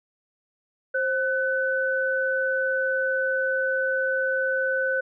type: tone pair together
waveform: sine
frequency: 528 / 1503.4 Hz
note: C5 / F#6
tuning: +16 / +27 cents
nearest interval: octave + tritone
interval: 1811 cents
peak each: -25 / -24 dBFS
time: 0.94-5.01 s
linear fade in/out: 10 ms
effects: none